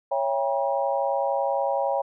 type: chord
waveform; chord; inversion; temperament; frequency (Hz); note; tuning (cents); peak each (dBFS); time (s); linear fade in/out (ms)
sine; C# diminished seventh; none; just; 554.4 / 665.2 / 798.3 / 957.9; C#5 / E5 / G5 / Bb5; 0 / +16 / +31 / +47; -25 / -30 / -27 / -30; 0.11-2.02; 10
effects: none